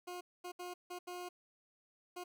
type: tone bursts at uneven times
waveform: 20% pulse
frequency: 357.2 Hz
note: F4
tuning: 39 cents sharp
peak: -38 dBFS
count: 6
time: 0.07-0.21 / 0.44-0.52 / 0.59-0.74 / 0.9-0.99 / 1.07-1.29 / 2.16-2.24 s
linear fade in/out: 10 ms
effects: none